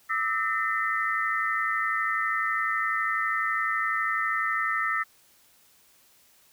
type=tone cluster; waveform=sine; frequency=1194 / 1306 / 1816 / 2029 Hz; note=D6 / E6 / A#6 / B6; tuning=+28 / -17 / -46 / +46 cents; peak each=-35 / -28 / -28 / -32 dBFS; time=0.09-5.04 s; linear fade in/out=20 ms; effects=white hiss -60 dBFS RMS until 6.52 s